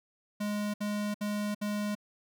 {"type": "tone bursts", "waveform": "square", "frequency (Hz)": 207.7, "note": "G#3", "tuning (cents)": 0, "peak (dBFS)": -31, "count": 4, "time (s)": [0.4, 1.952], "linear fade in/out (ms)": 10, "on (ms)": 340, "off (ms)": 64, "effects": []}